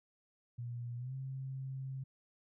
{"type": "tone with pitch glide", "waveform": "sine", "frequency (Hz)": [120, 133.15], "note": ["B2", "C3"], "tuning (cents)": [-49, 31], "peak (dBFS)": -39, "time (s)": [0.58, 2.04], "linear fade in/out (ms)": 10, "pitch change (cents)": 180, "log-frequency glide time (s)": [0.97, 1.14], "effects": []}